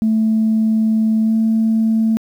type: tone with pitch glide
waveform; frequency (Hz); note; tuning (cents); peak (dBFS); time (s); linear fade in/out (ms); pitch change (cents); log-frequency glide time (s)
sine; 220 to 222.6; A3 to A3; 0 to +20; -11; 0.02-2.17; 0; +20; 1.23-1.33
effects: tanh soft clip ceiling -8 dBFS + 8-bit